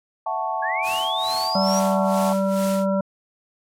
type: chord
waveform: sine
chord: F# minor seventh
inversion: third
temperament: equal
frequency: 659.3 / 740 / 880 / 1108.7 Hz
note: E5 / F#5 / A5 / C#6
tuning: 0 / 0 / 0 / 0 cents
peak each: -30 / -28 / -26 / -30 dBFS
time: 0.26-2.33 s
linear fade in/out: 5 ms
type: linear sweep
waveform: sine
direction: up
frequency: 1620 to 5830 Hz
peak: -25 dBFS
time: 0.62-1.8 s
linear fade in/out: 10 ms
type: noise with tremolo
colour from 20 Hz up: white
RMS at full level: -32 dBFS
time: 0.82-2.87 s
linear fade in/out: 50 ms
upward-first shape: sine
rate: 2.3 Hz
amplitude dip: 85%
type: harmonic tone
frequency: 193.9 Hz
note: G3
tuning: 19 cents flat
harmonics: 1 / 3 / 5 / 7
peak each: -21 / -22 / -32 / -33 dBFS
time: 1.55-3.01 s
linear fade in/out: 5 ms
effects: low-pass 12000 Hz 12 dB/octave